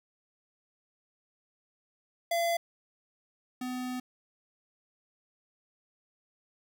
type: tone pair in turn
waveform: square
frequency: 680 / 251.9 Hz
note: F5 / B3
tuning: -46 / +34 cents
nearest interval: octave + perfect fourth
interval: 1720 cents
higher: first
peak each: -27 / -34 dBFS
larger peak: first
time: 2.31-2.57 / 3.61-4 s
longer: second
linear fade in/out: 5 ms
effects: none